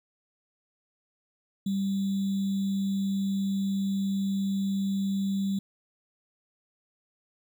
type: tone with sample-and-hold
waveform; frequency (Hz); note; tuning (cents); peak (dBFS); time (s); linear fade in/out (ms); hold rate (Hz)
sine; 196; G3; 0; -25; 1.66-5.59; 5; 3675
effects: none